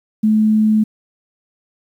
sine tone, 215.9 Hz, A3, 33 cents flat, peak -10 dBFS, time 0.23-0.84 s, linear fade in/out 10 ms, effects 8-bit

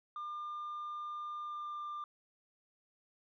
sine tone with pitch glide, 1200 to 1192.4 Hz, D6 to D6, +37 to +26 cents, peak -37 dBFS, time 0.16-2.04 s, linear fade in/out 2 ms, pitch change -11 cents, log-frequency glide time 1.43-1.86 s, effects tanh soft clip ceiling -38 dBFS

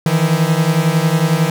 45% pulse beating tone pair, 155.56 / 166.56 Hz, D#3 / E3, 0 / +18 cents, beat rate 11 Hz, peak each -15 dBFS, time 0.06-1.5 s, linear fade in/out 2 ms, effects none

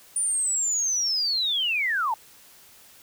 sine linear sweep, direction down, 9397 to 830.6 Hz, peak -22 dBFS, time 0.16-2.14 s, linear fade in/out 2 ms, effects white hiss -52 dBFS RMS until 3.02 s

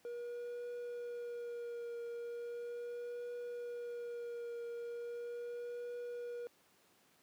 triangle tone with vibrato, 477.1 Hz, A#4, 40 cents sharp, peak -39 dBFS, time 0.05-6.47 s, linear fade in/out 0 ms, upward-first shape triangle, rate 0.38 Hz, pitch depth 23 cents each way, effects pink hiss -69 dBFS RMS until 7.22 s + high-pass 200 Hz 12 dB/octave

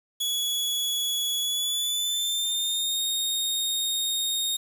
sawtooth tone with pitch glide, 3381 to 3708 Hz, G#7 to A#7, +30 to -10 cents, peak -22 dBFS, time 0.2-4.57 s, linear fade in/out 10 ms, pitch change +160 cents, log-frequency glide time 1.41-3 s, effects 8-bit

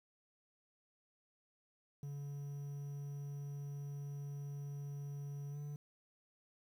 triangle tone with pitch glide, 142.4 to 145.9 Hz, C#3 to D3, +47 to -11 cents, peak -40 dBFS, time 2.03-5.76 s, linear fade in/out 2 ms, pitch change +42 cents, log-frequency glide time 5.5-5.58 s, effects 11-bit

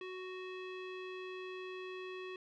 square tone with low-pass filter, 370.6 Hz, F#4, 3 cents sharp, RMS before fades -45 dBFS, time 0.01-2.36 s, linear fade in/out 2 ms, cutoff 2900 Hz, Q 2.8, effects none

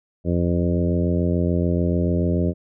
harmonic tone with a mistuned harmonic, 86.9 Hz, F2, 8 cents flat, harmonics 1 / 2 / 3 / 4 / 5 / 6 / 7, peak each -22 / -22 / -26 / -27 / -30 / -31 / -31 dBFS, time 0.24-2.54 s, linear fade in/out 50 ms, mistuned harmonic 1, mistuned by -15 cents, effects none

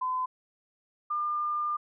sine tone pair in turn, 1019 / 1202 Hz, C6 / D6, -46 / +40 cents, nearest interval minor third, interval 286 cents, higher second, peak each -27 dBFS, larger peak neither, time 0.01-0.26 / 1.1-1.77 s, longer second, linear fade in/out 10 ms, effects none

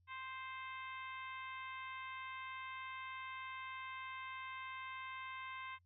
harmonic tone, 523.3 Hz, C5, in tune, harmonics 2 / 3 / 4 / 5 / 6 / 7, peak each -48 / -54 / -51 / -55 / -60 / -62 dBFS, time 0.07-5.79 s, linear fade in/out 50 ms, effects noise-tail reverb RT60 0.1 s tail -26 dB re dry + added 88 Hz sine -70 dBFS peak until 5.85 s

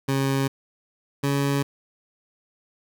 20% pulse tone pair in turn, 136.1 / 140.33 Hz, C#3 / C#3, -31 / +22 cents, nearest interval minor second, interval 53 cents, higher second, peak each -16 dBFS, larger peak neither, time 0.08-0.48 / 1.23-1.63 s, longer neither, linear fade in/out 10 ms, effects none

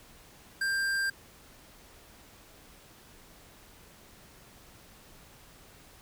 sine tone with tanh clipping, 1587 Hz, G6, 21 cents sharp, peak -29 dBFS, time 0.61-1.1 s, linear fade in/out 5 ms, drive 16 dB, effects pink hiss -55 dBFS RMS until 6.01 s

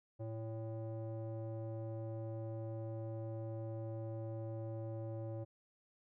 square tone with low-pass filter, 111.8 Hz, A2, 28 cents sharp, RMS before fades -43 dBFS, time 0.19-5.45 s, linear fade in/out 20 ms, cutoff 580 Hz, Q 2.6, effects none

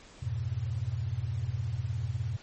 sine chord, F diminished, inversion none, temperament equal, 87.31 / 103.83 / 123.47 Hz, F2 / Ab2 / Cb3, 0 / 0 / 0 cents, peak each -36 / -34 / -33 dBFS, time 0.22-2.37 s, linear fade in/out 10 ms, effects pink hiss -53 dBFS RMS until 2.42 s + MP3 32 kbps

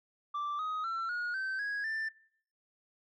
sine tone with pitch steps, 1172 / 1256.1 / 1346.3 / 1442.9 / 1546.5 / 1657.5 / 1776.4 Hz, D6 / D#6 / E6 / F#6 / G6 / G#6 / A6, -4 / +16 / +36 / -44 / -24 / -4 / +16 cents, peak -30 dBFS, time 0.34-2.09 s, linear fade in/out 10 ms, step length 250 ms, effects noise-tail reverb RT60 0.6 s tail -22 dB re dry + tanh soft clip ceiling -32 dBFS

